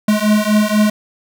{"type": "beating tone pair", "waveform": "square", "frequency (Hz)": [209.8, 213.9], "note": ["G#3", "A3"], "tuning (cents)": [18, -49], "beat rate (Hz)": 4.1, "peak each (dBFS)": -15, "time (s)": [0.08, 0.9], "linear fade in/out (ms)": 5, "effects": []}